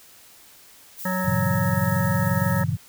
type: noise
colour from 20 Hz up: violet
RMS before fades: -35 dBFS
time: 0.96-2.65 s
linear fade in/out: 50 ms
type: harmonic tone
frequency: 185 Hz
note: F#3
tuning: in tune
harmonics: 1 / 3 / 5 / 7 / 9 / 10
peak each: -25 / -30 / -31 / -33 / -33 / -34 dBFS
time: 1.05-2.64 s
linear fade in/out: 5 ms
type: chord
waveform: sine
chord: G diminished seventh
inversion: none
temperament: equal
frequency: 98 / 116.54 / 138.59 / 164.81 Hz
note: G2 / Bb2 / Db3 / Fb3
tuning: 0 / 0 / 0 / 0 cents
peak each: -27 dBFS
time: 1.24-2.77 s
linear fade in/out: 20 ms
effects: white hiss -50 dBFS RMS until 2.88 s